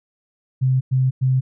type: tone bursts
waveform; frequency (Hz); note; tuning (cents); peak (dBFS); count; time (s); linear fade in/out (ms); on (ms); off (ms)
sine; 130.2; C3; -8; -14; 3; 0.61-1.41; 20; 200; 100
effects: none

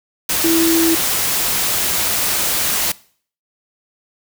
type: tone in noise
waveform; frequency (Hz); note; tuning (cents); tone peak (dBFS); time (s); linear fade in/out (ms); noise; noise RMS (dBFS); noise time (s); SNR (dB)
sine; 329.6; E4; 0; -13; 0.44-0.95; 5; white; -18; 0.29-2.92; +2
effects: noise-tail reverb RT60 0.5 s tail -21 dB re dry

